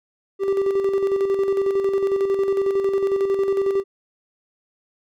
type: tone with tremolo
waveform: triangle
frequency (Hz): 392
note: G4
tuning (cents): 0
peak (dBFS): -14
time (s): 0.39-3.84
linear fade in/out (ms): 50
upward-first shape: square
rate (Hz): 11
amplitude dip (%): 45
effects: none